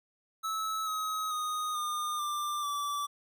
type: tone with pitch steps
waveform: square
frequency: 1301 / 1271.3 / 1242.2 / 1213.9 / 1186.2 / 1159.1 Hz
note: E6 / D#6 / D#6 / D#6 / D6 / D6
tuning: -23 / +37 / -3 / -43 / +17 / -23 cents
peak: -32 dBFS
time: 0.43-3.07 s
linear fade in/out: 20 ms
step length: 440 ms
effects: none